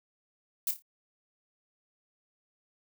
violet noise with echo, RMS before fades -29 dBFS, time 0.67-0.71 s, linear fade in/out 2 ms, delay 28 ms, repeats 4, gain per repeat -9 dB, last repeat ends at 0.822 s, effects none

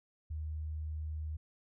sine tone, 77.4 Hz, D#2, 9 cents flat, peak -36 dBFS, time 0.3-1.37 s, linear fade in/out 10 ms, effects none

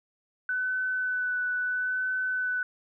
sine tone with vibrato, 1500 Hz, F#6, 23 cents sharp, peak -26 dBFS, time 0.49-2.63 s, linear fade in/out 2 ms, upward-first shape sine, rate 0.75 Hz, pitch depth 15 cents each way, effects none

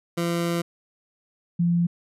20% pulse / sine tone pair in turn, 170.6 / 172.08 Hz, F3 / F3, -40 / -25 cents, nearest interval unison, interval 15 cents, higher second, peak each -18 dBFS, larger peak neither, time 0.17-0.62 / 1.59-1.87 s, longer first, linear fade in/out 10 ms, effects resampled to 32000 Hz

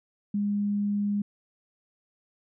sine tone, 204.4 Hz, G#3, 27 cents flat, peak -24 dBFS, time 0.34-1.22 s, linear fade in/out 5 ms, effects none

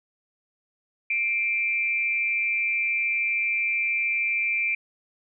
sine tone with amplitude modulation, 2356 Hz, D7, 5 cents sharp, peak -19 dBFS, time 1.1-4.75 s, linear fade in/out 5 ms, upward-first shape sine, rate 219 Hz, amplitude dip 65%, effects none

